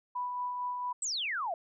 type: tone with tremolo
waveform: sine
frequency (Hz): 987.8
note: B5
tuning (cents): 0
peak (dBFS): -31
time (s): 0.15-0.93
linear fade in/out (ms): 10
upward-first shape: sine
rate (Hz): 4.4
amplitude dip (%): 30
type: exponential sweep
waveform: sine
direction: down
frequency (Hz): 8260 to 636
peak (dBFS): -31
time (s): 1.02-1.54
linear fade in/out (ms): 2
effects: none